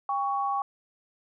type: tone pair together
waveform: sine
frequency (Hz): 800.9 / 1117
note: G5 / C#6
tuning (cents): +37 / +13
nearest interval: tritone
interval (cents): 576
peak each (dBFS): -28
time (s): 0.09-0.62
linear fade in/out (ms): 2
effects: none